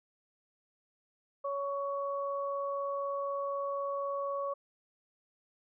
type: tone pair together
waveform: sine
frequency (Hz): 559.5 / 1119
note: C#5 / C#6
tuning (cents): +16 / +16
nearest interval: octave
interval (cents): 1200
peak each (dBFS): -34 / -36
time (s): 1.44-4.54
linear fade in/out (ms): 10
effects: none